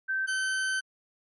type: tone pair in turn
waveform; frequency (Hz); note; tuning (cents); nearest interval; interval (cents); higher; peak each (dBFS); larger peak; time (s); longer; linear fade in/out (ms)
sine / 40% pulse; 1551 / 1536.7; G6 / G6; -19 / -35; unison; 16; first; -26; neither; 0.08-0.27 / 0.27-0.81; second; 20
effects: MP3 48 kbps

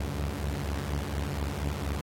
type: tone cluster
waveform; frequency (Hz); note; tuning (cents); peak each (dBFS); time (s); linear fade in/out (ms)
sawtooth; 69 / 73.2 / 93.5 / 143.7; C#2 / D2 / F#2 / D3; -7 / -5 / +19 / -37; -30 / -30 / -33 / -37; 0-2.01; 5
effects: AAC 48 kbps

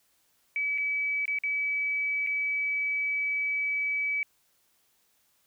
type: tone with dropouts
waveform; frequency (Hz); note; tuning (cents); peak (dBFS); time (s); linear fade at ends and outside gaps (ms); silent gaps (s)
sine; 2289; D7; -45; -26; 0.56-4.23; 1; 0.778-0.782 / 1.255-1.279 / 1.387-1.436 / 2.265-2.271
effects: white hiss -69 dBFS RMS until 5.46 s

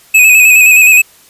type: tone with vibrato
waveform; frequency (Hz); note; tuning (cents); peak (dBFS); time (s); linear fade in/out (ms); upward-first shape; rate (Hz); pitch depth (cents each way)
square; 2542; D#7; +36; -3; 0.14-1.02; 10; square; 9.6; 38
effects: white hiss -43 dBFS RMS until 1.29 s + resampled to 32000 Hz

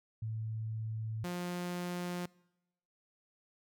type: tone pair in turn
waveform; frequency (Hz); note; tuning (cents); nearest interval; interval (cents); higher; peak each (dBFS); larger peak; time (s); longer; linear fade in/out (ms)
sine / sawtooth; 110.5 / 177.04; A2 / F3; +8 / +24; minor sixth; 816; second; -35 / -32; second; 0.22-1.24 / 1.24-2.26; neither; 5
effects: noise-tail reverb RT60 0.9 s tail -24 dB re dry

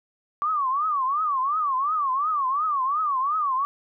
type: tone with vibrato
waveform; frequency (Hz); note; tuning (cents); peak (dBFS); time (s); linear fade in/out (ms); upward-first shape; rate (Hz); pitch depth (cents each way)
sine; 1144; D6; -46; -21; 0.42-3.65; 0; triangle; 2.8; 220
effects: none

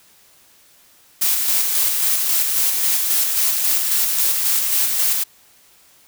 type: noise with tremolo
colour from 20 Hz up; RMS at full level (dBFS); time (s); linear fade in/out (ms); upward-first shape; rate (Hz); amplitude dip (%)
blue; -17; 1.21-5.24; 10; square; 3.7; 30
effects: white hiss -52 dBFS RMS until 6.07 s

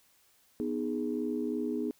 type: chord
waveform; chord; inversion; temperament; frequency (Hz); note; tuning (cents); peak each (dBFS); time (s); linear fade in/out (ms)
sine; G# minor; first; equal with one note detuned; 246.9 / 309.9 / 415.3; B3 / D#4 / G#4; 0 / -7 / 0; -33 / -34 / -35; 0.6-1.91; 0
effects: tanh soft clip ceiling -20 dBFS + white hiss -66 dBFS RMS until 1.99 s

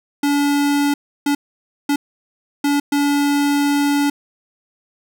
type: tone bursts at uneven times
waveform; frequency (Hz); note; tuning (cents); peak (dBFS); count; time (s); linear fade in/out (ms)
square; 286.5; D4; -43; -15; 5; 0.23-0.94 / 1.26-1.35 / 1.89-1.96 / 2.64-2.8 / 2.92-4.1; 5
effects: none

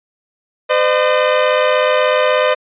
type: tone pair together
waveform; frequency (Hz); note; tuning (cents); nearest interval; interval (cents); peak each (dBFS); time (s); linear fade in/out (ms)
sawtooth; 510 / 606.5; C5 / D#5; -44 / -44; minor third; 300; -10; 0.69-2.55; 20
effects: resampled to 8000 Hz

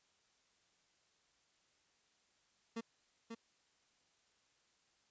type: tone with echo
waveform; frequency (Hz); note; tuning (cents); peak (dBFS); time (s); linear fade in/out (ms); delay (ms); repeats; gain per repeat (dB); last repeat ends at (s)
30% pulse; 228.5; A#3; -34; -37; 2.76-2.81; 10; 540; 1; -5; 3.35
effects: white hiss -75 dBFS RMS until 5.1 s + resampled to 16000 Hz

